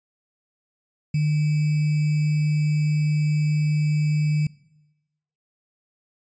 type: tone with sample-and-hold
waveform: sine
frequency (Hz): 150.8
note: D3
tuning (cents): +46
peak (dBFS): -18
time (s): 1.14-4.47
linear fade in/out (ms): 5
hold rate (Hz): 2450
effects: noise-tail reverb RT60 1.0 s tail -22 dB re dry + resampled to 16000 Hz